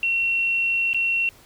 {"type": "tone with dropouts", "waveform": "sine", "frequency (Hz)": 2726, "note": "F7", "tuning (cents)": -43, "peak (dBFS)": -19, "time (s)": [0.03, 1.29], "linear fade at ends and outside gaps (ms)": 1, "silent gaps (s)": [0.932, 0.945], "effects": ["pink hiss -51 dBFS RMS until 1.45 s"]}